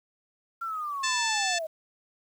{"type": "linear sweep", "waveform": "sine", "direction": "down", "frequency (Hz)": [1376, 620], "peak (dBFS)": -30, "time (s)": [0.61, 1.67], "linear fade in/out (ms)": 10}
{"type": "harmonic tone", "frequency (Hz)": 880, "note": "A5", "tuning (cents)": 0, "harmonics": [2, 3, 4, 5, 6, 7, 8, 9], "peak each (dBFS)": [-31, -33, -34, -35, -36, -36, -37, -38], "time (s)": [1.03, 1.59], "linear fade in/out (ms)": 10}
{"effects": ["9-bit"]}